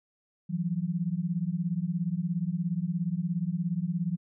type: beating tone pair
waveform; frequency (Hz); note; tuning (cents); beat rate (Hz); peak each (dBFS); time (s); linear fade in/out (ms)
sine; 164.81 / 181.81; E3 / F#3; 0 / -30; 17; -30; 0.49-4.17; 20
effects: none